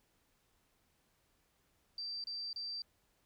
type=tone bursts; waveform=sine; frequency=4683 Hz; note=D8; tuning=6 cents flat; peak=-39 dBFS; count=3; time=1.98-2.82 s; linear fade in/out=2 ms; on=260 ms; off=30 ms; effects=pink hiss -75 dBFS RMS until 3.25 s